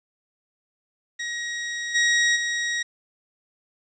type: tone with level steps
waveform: sawtooth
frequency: 1894 Hz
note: A#6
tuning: 27 cents sharp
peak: -24 / -14 / -20 dBFS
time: 1.19-2.83 s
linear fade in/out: 10 ms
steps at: 1.94 / 2.35 s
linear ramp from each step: 20 ms
effects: resampled to 16000 Hz + 9-bit